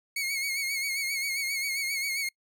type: tone with vibrato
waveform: sawtooth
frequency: 2195 Hz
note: C#7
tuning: 18 cents flat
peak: -25 dBFS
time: 0.16-2.29 s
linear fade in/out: 5 ms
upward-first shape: sine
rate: 7.5 Hz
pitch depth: 57 cents each way
effects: noise-tail reverb RT60 0.1 s tail -26 dB re dry